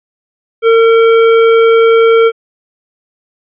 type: tone with hard clipping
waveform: sine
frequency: 455.1 Hz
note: A#4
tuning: 42 cents flat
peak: -6 dBFS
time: 0.62-2.32 s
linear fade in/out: 50 ms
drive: 14 dB
effects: resampled to 8000 Hz